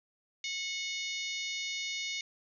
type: harmonic tone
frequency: 730 Hz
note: F#5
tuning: 24 cents flat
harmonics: 3 / 4 / 5 / 6 / 7 / 8 / 9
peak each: -38 / -43 / -40 / -45 / -45 / -47 / -45 dBFS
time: 0.44-2.21 s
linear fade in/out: 2 ms
effects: none